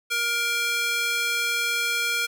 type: tone with high-pass filter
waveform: square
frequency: 470.7 Hz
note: A#4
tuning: 17 cents sharp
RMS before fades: -25 dBFS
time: 0.1-2.27 s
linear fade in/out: 20 ms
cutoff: 1900 Hz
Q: 1.6
effects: none